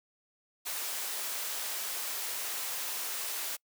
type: high-pass noise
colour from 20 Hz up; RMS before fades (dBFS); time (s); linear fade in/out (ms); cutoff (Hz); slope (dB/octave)
white; -36; 0.65-3.57; 20; 460; 12
effects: noise-tail reverb RT60 0.1 s tail -26 dB re dry